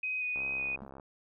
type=tone with vibrato; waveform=sine; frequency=2500 Hz; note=D#7; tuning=8 cents sharp; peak=-31 dBFS; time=0.03-0.76 s; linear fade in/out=5 ms; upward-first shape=square; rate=2.7 Hz; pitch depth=11 cents each way
type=click train; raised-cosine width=1 ms; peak=-33 dBFS; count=44; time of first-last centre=0.36-0.998 s; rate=67.4 Hz
type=tone with exponential decay; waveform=triangle; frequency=214.6 Hz; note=A3; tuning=43 cents flat; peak=-36 dBFS; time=0.82-0.89 s; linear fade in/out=0 ms; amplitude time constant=15 ms
effects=none